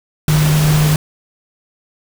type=tone in noise; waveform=sine; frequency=152.1 Hz; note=D#3; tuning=39 cents flat; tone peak=-10 dBFS; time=0.28-0.96 s; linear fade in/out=2 ms; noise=pink; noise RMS=-20 dBFS; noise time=0.28-0.96 s; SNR=+7 dB; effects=none